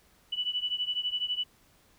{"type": "beating tone pair", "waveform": "sine", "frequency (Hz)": [2960, 2972], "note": ["F#7", "F#7"], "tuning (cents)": [0, 7], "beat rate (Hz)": 12, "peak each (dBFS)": [-31, -33], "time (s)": [0.32, 1.44], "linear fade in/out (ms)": 10, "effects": ["pink hiss -63 dBFS RMS until 1.98 s"]}